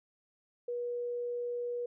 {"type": "tone", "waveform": "sine", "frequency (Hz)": 483, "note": "B4", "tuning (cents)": -39, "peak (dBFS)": -33, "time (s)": [0.68, 1.86], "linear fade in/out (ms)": 5, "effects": []}